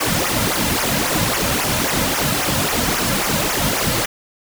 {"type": "noise with flanger", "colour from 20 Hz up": "pink", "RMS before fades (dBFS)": -19, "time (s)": [0, 4.06], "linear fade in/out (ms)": 10, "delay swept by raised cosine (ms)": [0.23, 2.73], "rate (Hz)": 3.7, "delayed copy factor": -0.8, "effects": []}